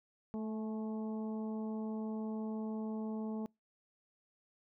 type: harmonic tone with a mistuned harmonic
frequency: 218.5 Hz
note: A3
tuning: 12 cents flat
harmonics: 1 / 2 / 3 / 4 / 5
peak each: -37 / -45 / -51 / -52 / -59 dBFS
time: 0.34-3.46 s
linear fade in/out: 0 ms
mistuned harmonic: 4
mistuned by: -30 cents
effects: noise-tail reverb RT60 0.2 s tail -26 dB re dry